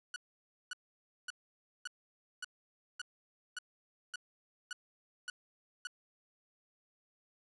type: tone bursts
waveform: sawtooth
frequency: 1471 Hz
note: F#6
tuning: 11 cents flat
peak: -35 dBFS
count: 11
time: 0.14-5.871 s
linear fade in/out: 2 ms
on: 21 ms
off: 550 ms
effects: resampled to 24000 Hz + 11-bit